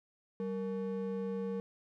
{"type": "ring-modulated tone", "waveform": "triangle", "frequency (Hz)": 329.6, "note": "E4", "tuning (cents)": 0, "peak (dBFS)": -29, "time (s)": [0.4, 1.6], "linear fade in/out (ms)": 0, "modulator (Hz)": 136, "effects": []}